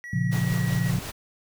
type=tone with pitch glide; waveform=triangle; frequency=1930 to 1915.6 Hz; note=B6 to A#6; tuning=-40 to +47 cents; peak=-34 dBFS; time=0.04-0.9 s; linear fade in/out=0 ms; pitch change=-13 cents; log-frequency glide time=0.16-0.4 s
type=chord; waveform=sine; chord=Bb minor; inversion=none; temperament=just; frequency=116.54 / 139.85 / 174.81 Hz; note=Bb2 / Db3 / F3; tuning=0 / +16 / +2 cents; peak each=-26 dBFS; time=0.13-0.99 s; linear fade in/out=5 ms
type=noise with tremolo; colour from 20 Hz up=pink; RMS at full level=-34 dBFS; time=0.31-1.12 s; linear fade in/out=20 ms; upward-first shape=triangle; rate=5.4 Hz; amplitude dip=35%
effects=none